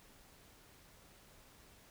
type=silence; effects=pink hiss -62 dBFS RMS until 1.9 s